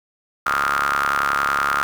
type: ring-modulated tone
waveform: sawtooth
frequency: 70.5 Hz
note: C#2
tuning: 30 cents sharp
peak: -11 dBFS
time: 0.46-1.83 s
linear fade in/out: 0 ms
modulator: 1320 Hz
effects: 7-bit